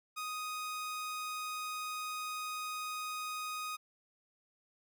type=tone; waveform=sawtooth; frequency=1247 Hz; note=D#6; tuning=3 cents sharp; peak=-34 dBFS; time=0.16-3.77 s; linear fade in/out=20 ms; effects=none